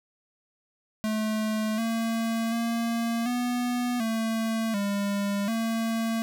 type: tone with pitch steps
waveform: square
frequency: 216.5 / 227.2 / 231.4 / 245 / 224.2 / 201.2 / 226.4 Hz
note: A3 / A#3 / A#3 / B3 / A3 / G3 / A3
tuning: -28 / -44 / -13 / -14 / +33 / +45 / +50 cents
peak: -26 dBFS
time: 1.04-6.22 s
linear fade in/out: 0 ms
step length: 740 ms
effects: none